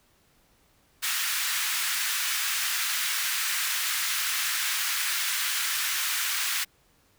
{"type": "high-pass noise", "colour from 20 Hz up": "pink", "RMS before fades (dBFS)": -28, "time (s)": [1.02, 6.65], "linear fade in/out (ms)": 20, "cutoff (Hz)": 1400, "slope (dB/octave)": 24, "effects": ["pink hiss -64 dBFS RMS until 7.18 s"]}